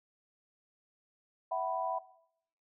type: chord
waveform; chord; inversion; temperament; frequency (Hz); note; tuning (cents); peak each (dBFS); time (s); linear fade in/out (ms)
sine; E suspended second; none; equal with one note detuned; 659.3 / 752.1 / 987.8; E5 / F#5 / B5; 0 / +28 / 0; -35 / -35 / -36; 1.51-1.99; 10
effects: noise-tail reverb RT60 0.7 s tail -19 dB re dry